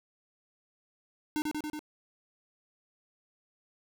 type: tone with echo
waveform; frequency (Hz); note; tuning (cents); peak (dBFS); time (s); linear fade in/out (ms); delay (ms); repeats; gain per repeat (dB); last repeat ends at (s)
square; 303; D#4; -46; -29; 1.36-1.42; 0; 93; 4; -2; 1.792
effects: none